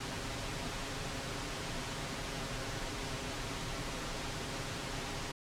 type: noise with comb filter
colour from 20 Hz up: pink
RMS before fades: -39 dBFS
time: 0-5.32 s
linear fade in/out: 10 ms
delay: 7.4 ms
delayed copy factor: +0.5
effects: low-pass 7000 Hz 12 dB/octave